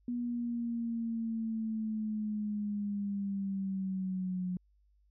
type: linear sweep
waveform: sine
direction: down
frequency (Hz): 242.9 to 180.6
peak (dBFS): -32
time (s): 0.08-4.57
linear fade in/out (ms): 2
effects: added 50 Hz sine -65 dBFS peak until 5.1 s